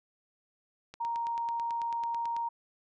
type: click train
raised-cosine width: 0.2 ms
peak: -28 dBFS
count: 14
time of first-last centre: 0.94-2.365 s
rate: 9.12 Hz
type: tone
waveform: sine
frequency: 932.3 Hz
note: A#5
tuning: in tune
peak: -30 dBFS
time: 1-2.49 s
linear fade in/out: 10 ms
effects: none